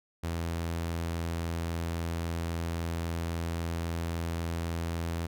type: tone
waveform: sawtooth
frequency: 83.7 Hz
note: E2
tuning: 27 cents sharp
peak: -27 dBFS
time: 0.23-5.27 s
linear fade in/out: 10 ms
effects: none